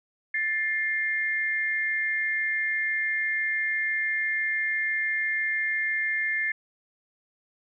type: tone pair together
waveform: sine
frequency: 1760 / 2114 Hz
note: A6 / C7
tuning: 0 / +17 cents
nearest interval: minor third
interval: 317 cents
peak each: -27 dBFS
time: 0.34-6.52 s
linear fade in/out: 5 ms
effects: none